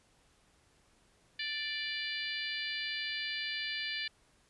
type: harmonic tone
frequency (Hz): 587.3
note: D5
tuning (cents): 0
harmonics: 3 / 4 / 5 / 6 / 7 / 8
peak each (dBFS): -40 / -41 / -42 / -43 / -43 / -44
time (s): 1.39-4.08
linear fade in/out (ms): 5
effects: pink hiss -68 dBFS RMS until 4.49 s + resampled to 24000 Hz